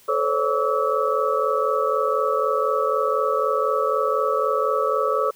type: tone cluster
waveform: sine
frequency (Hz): 436 / 518 / 562 / 1143 / 1301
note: A4 / C5 / C#5 / D6 / E6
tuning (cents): -16 / -17 / +24 / -47 / -23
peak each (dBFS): -25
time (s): 0.08-5.31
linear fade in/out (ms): 10
effects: white hiss -53 dBFS RMS until 5.35 s